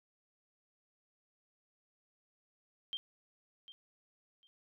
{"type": "tone with echo", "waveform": "sine", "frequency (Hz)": 3172, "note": "G7", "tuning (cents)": 20, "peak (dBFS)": -36, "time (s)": [2.93, 2.97], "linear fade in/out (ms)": 0, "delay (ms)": 750, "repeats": 2, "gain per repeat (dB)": -14, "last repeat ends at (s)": 4.47, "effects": []}